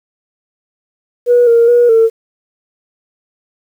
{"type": "tone with pitch steps", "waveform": "sine", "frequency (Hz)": [485, 466, 480.9, 451.6], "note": ["B4", "A#4", "B4", "A4"], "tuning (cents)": [-31, -1, -46, 45], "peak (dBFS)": -4, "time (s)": [1.26, 2.1], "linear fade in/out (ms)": 50, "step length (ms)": 210, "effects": ["tanh soft clip ceiling -1 dBFS", "7-bit"]}